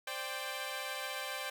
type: chord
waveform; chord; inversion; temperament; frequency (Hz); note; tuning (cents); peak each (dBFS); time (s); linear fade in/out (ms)
10% pulse; C suspended second; none; equal with one note detuned; 523.3 / 587.3 / 788.5; C5 / D5 / G5; 0 / 0 / +10; -34; 0.07-1.5; 5
effects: none